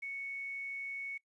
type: tone with quantisation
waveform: sine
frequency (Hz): 2217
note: C#7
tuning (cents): 0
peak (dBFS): -38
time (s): 0.02-1.18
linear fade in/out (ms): 10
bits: 11
effects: noise-tail reverb RT60 0.1 s tail -23 dB re dry + resampled to 24000 Hz